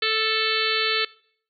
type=harmonic tone; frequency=440 Hz; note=A4; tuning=in tune; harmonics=1 / 3 / 4 / 5 / 6 / 7 / 8 / 9 / 10; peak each=-29 / -29 / -29 / -29 / -29 / -29 / -29 / -29 / -29 dBFS; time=0.02-1.05 s; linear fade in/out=5 ms; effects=noise-tail reverb RT60 0.6 s tail -23 dB re dry